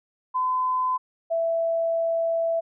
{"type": "tone pair in turn", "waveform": "sine", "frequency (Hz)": [1018, 663], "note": ["C6", "E5"], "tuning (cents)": [-48, 10], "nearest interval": "perfect fifth", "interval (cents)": 742, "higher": "first", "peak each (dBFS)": -21, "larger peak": "neither", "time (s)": [[0.34, 0.98], [1.3, 2.61]], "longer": "second", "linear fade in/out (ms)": 20, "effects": []}